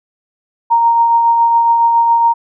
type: tone with tremolo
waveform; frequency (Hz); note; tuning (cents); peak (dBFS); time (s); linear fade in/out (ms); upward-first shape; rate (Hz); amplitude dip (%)
sine; 930; A#5; -4; -6; 0.7-2.34; 20; triangle; 7.2; 35
effects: none